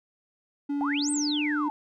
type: tone with pitch glide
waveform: triangle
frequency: 285.5 to 297.6 Hz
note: D4 to D4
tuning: -49 to +23 cents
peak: -24 dBFS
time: 0.69-1.69 s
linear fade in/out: 10 ms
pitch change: +72 cents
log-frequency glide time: 0.85-1.4 s
type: exponential two-way sweep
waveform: sine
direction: up then down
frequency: 754 to 8870 to 841 Hz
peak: -28 dBFS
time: 0.81-1.7 s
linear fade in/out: 0 ms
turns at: 1.11 s
effects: none